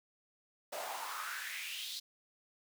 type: noise with high-pass filter sweep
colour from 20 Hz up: pink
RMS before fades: -42 dBFS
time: 0.72-2 s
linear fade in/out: 10 ms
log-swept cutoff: 580 to 4200 Hz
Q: 4.5
effects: none